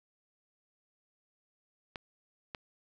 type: clicks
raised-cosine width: 0.3 ms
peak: -23 dBFS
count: 2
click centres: 1.958 / 2.548 s
effects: none